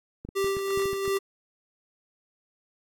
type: clicks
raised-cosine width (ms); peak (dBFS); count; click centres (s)
3; -25; 8; 0.25 / 0.289 / 0.444 / 0.569 / 0.775 / 0.857 / 0.931 / 1.079
type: tone with tremolo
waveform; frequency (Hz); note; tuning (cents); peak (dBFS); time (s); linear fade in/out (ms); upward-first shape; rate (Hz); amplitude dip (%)
square; 392; G4; 0; -24; 0.35-1.19; 20; sine; 2.8; 45
effects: AAC 64 kbps